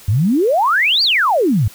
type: exponential two-way sweep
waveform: sine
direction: up then down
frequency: 91.1 to 4816 to 91.1 Hz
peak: -11 dBFS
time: 0.08-1.68 s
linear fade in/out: 5 ms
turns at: 1.03 s
effects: white hiss -41 dBFS RMS until 1.74 s